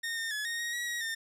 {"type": "tone with pitch steps", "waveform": "sawtooth", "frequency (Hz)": [1841, 1822, 1704, 1855, 1878, 1918, 1901, 1813], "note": ["A#6", "A#6", "G#6", "A#6", "A#6", "A#6", "A#6", "A#6"], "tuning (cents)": [-22, -40, 44, -9, 12, 49, 33, -49], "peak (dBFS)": -29, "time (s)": [0.03, 1.15], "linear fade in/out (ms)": 10, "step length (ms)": 140, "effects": ["low-pass 12000 Hz 12 dB/octave", "11-bit"]}